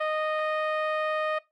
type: tone with low-pass filter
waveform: 10% pulse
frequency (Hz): 619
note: D#5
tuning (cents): -9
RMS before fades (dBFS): -28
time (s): 0-1.39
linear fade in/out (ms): 10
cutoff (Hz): 1400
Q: 0.6
effects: noise-tail reverb RT60 0.2 s tail -19 dB re dry + Opus 32 kbps